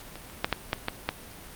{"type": "clicks", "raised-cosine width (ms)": 0.3, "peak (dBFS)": [-24, -30, -7, -8, -9, -10, -9], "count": 7, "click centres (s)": [0.156, 0.299, 0.445, 0.527, 0.731, 0.884, 1.09], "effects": ["pink hiss -45 dBFS RMS until 1.55 s", "Opus 48 kbps"]}